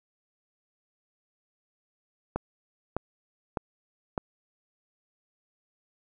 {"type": "click train", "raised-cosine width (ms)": 1, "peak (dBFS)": -14, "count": 4, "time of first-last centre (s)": [2.36, 4.178], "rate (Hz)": 1.65, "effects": []}